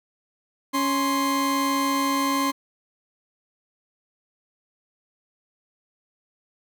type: tone pair together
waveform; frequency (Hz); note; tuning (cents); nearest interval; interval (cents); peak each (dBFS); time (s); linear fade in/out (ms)
40% pulse; 277.2 / 1047.8; C#4 / C6; 0 / +2; octave + major seventh; 2302; -23; 0.73-2.52; 20
effects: none